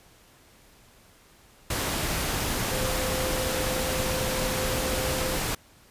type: tone in noise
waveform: sine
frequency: 517 Hz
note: C5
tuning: 21 cents flat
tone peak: -31 dBFS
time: 2.71-5.37 s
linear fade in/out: 5 ms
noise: pink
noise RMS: -28 dBFS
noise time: 1.7-5.55 s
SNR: -6 dB
effects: pink hiss -56 dBFS RMS until 5.9 s + resampled to 32000 Hz